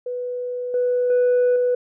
sine tone with level steps, 493.9 Hz, B4, in tune, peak -24 / -16 / -12 / -15 dBFS, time 0.06-1.75 s, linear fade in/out 5 ms, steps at 0.74 / 1.1 / 1.56 s, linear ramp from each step 2 ms, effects tanh soft clip ceiling -13 dBFS

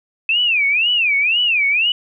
sine tone with vibrato, 2561 Hz, D#7, 49 cents sharp, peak -13 dBFS, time 0.29-1.92 s, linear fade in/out 2 ms, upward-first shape sine, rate 2 Hz, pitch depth 250 cents each way, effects none

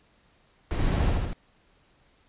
brown noise with echo, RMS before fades -25 dBFS, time 0.71-1.1 s, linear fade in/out 0 ms, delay 77 ms, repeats 3, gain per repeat -2 dB, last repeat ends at 1.331 s, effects pink hiss -63 dBFS RMS until 2.28 s + resampled to 8000 Hz

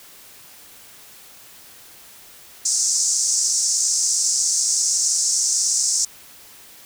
pink band-pass noise, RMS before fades -20 dBFS, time 2.65-6.05 s, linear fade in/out 5 ms, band 5500 to 8200 Hz, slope 48 dB/octave, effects white hiss -45 dBFS RMS until 6.85 s

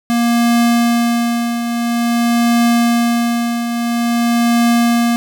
square tone with tremolo, 235.7 Hz, A#3, 19 cents sharp, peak -10 dBFS, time 0.1-5.16 s, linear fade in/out 0 ms, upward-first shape triangle, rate 0.49 Hz, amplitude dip 60%, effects none

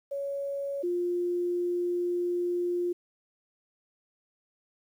sine tone pair in turn, 559 / 352.1 Hz, C#5 / F4, +14 / +14 cents, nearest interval minor sixth, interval 800 cents, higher first, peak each -30 / -26 dBFS, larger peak second, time 0.11-0.83 / 0.83-2.93 s, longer second, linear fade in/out 10 ms, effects 10-bit

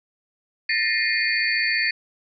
sine tone cluster, 1780 / 1895 / 2114 / 2450 / 4487 Hz, A6 / A#6 / C7 / D#7 / C#8, +20 / +28 / +17 / -27 / +20 cents, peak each -26 dBFS, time 0.69-1.91 s, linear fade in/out 5 ms, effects none

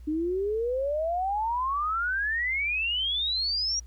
sine exponential sweep, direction up, 298.8 to 5770 Hz, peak -25 dBFS, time 0.07-3.8 s, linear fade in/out 10 ms, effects added 60 Hz sine -42 dBFS peak until 3.86 s + pink hiss -66 dBFS RMS until 3.86 s

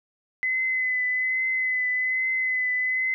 sine tone with vibrato, 2026 Hz, B6, 44 cents sharp, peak -22 dBFS, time 0.43-3.14 s, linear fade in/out 0 ms, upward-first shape triangle, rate 1.2 Hz, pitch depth 25 cents each way, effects none

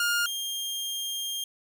sawtooth tone pair in turn, 1415 / 3210 Hz, F6 / G7, +22 / +40 cents, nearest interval octave + major second, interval 1418 cents, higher second, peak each -20 / -27 dBFS, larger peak first, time 0-0.26 / 0.26-1.44 s, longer second, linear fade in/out 2 ms, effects none

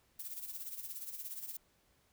violet noise with tremolo, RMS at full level -42 dBFS, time 0.19-1.57 s, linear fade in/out 5 ms, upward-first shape sine, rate 17 Hz, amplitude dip 65%, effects pink hiss -72 dBFS RMS until 2.12 s

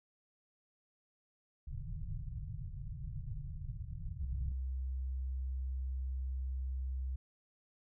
pink low-pass noise, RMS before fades -42 dBFS, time 1.67-4.52 s, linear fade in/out 5 ms, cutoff 160 Hz, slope 96 dB/octave
sine tone, 65 Hz, C2, 11 cents flat, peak -35 dBFS, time 4.21-7.16 s, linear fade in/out 5 ms
effects none

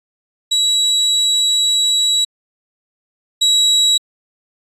35% pulse tone pair in turn, 3898 / 3883 Hz, B7 / B7, -23 / -30 cents, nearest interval unison, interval 7 cents, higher first, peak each -10 / -8 dBFS, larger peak second, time 0.51-2.25 / 3.41-3.98 s, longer first, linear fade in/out 10 ms, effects resampled to 32000 Hz

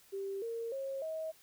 sine tone with pitch steps, 392 / 460.8 / 541.7 / 636.8 Hz, G4 / A#4 / C#5 / D#5, 0 / -20 / -40 / +40 cents, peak -36 dBFS, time 0.12-1.32 s, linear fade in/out 20 ms, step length 300 ms, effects white hiss -63 dBFS RMS until 1.42 s

